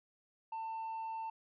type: tone with tanh clipping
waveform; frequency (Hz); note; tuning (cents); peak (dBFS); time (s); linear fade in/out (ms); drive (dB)
sine; 895; A5; +29; -39; 0.52-1.3; 5; 2
effects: none